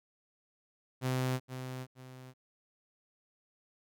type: tone with echo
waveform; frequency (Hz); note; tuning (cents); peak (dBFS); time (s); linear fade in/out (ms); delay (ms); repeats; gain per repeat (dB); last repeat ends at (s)
sawtooth; 128.7; C3; -28; -26; 1.01-1.4; 50; 470; 2; -9; 2.34
effects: none